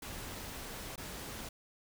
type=noise with dropouts; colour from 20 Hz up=pink; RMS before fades=-44 dBFS; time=0.02-1.49 s; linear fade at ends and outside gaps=5 ms; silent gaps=0.959-0.977 s; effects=none